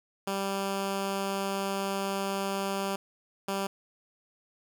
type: tone pair in turn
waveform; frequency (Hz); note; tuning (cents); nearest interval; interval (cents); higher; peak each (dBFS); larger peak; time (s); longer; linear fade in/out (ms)
10% pulse; 196 / 196; G3 / G3; 0 / 0; unison; 0; neither; -21; neither; 0.27-2.96 / 3.48-3.67; first; 5
effects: none